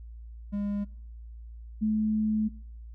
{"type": "tone pair in turn", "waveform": ["triangle", "sine"], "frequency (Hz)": [203.5, 215.6], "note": ["G#3", "A3"], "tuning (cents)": [-35, -35], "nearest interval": "minor second", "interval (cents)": 100, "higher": "second", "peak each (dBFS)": [-26, -23], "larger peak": "second", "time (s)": [[0.52, 0.85], [1.81, 2.49]], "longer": "second", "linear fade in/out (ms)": 20, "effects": ["noise-tail reverb RT60 0.6 s tail -24 dB re dry", "added 57 Hz sine -41 dBFS peak until 2.94 s"]}